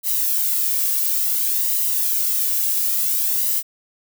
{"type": "noise with flanger", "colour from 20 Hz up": "violet", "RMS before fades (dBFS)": -20, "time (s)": [0.03, 3.63], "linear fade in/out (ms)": 50, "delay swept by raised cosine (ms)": [1, 1.79], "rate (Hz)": 0.57, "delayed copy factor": 0.55, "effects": []}